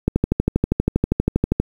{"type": "click train", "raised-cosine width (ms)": 3, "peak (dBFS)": -3, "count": 20, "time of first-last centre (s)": [0.08, 1.6], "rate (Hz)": 12.5, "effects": ["7-bit"]}